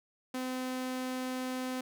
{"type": "tone", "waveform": "sawtooth", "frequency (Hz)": 256.1, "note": "C4", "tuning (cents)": -37, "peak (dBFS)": -30, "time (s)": [0.34, 1.81], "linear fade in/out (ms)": 5, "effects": []}